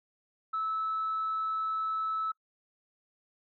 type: tone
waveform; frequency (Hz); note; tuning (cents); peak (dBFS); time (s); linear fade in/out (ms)
sine; 1305; E6; -18; -28; 0.53-2.32; 10
effects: noise-tail reverb RT60 0.1 s tail -26 dB re dry + tanh soft clip ceiling -25 dBFS